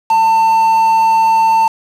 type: tone with quantisation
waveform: triangle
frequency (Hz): 896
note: A5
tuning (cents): +31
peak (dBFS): -6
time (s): 0.1-1.68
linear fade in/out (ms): 5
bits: 4
effects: low-pass 8000 Hz 12 dB/octave